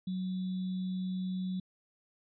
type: tone with sample-and-hold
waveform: sine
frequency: 185.4 Hz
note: F#3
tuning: 4 cents sharp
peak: -32 dBFS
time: 0.07-1.6 s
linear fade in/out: 5 ms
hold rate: 3675 Hz
effects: resampled to 11025 Hz